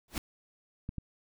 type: noise with exponential growth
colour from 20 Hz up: pink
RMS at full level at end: -30 dBFS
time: 0.08-0.18 s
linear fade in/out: 2 ms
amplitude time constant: 20 ms
type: clicks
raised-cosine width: 5 ms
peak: -24 dBFS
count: 2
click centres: 0.891 / 0.983 s
effects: none